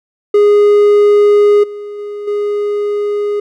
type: tone with level steps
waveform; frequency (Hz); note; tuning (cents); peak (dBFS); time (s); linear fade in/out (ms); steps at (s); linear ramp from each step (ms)
triangle; 412.8; G#4; -10; -3 / -21 / -19 / -11; 0.34-3.4; 5; 1.63 / 1.98 / 2.27; 10
effects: none